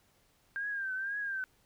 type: tone with vibrato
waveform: sine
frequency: 1591 Hz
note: G6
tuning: 25 cents sharp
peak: -33 dBFS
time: 0.56-1.44 s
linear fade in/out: 0 ms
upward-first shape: triangle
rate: 2 Hz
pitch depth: 93 cents each way
effects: pink hiss -69 dBFS RMS until 1.65 s